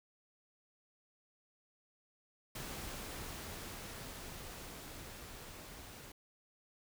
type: noise with level ramp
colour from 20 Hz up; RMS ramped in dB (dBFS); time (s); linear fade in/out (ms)
pink; -44 to -52; 2.55-6.12; 5
effects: none